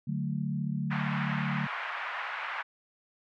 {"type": "chord", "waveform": "sine", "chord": "D major", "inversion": "none", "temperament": "equal", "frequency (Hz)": [146.83, 185, 220], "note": ["D3", "F#3", "A3"], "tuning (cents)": [0, 0, 0], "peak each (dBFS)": [-32, -34, -35], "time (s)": [0.07, 1.67], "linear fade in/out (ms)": 10}
{"type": "band-pass noise", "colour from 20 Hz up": "white", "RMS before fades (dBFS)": -36, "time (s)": [0.9, 2.63], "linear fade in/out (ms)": 20, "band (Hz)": [800, 2100], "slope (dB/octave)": 24}
{"effects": []}